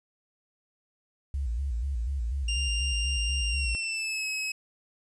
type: tone with vibrato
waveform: sine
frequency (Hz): 63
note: B1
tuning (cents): +35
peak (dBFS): -27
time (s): 1.34-3.75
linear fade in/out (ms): 0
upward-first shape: square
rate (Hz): 4.1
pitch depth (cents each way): 160
type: tone with pitch glide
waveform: sawtooth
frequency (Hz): 2794 to 2562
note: F7 to E7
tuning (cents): 0 to -50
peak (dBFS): -26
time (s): 2.48-4.52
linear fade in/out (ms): 5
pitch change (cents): -150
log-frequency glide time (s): 3.47-4.27
effects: resampled to 22050 Hz + 10-bit